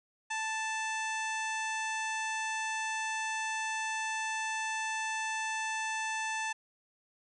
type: harmonic tone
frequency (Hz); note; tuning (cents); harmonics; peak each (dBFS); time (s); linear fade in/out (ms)
880; A5; 0; 1 / 2 / 3 / 4 / 5 / 6 / 7 / 8 / 9 / 10; -36 / -37 / -39 / -47 / -52 / -54 / -44 / -52 / -51 / -53; 0.3-6.53; 10
effects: none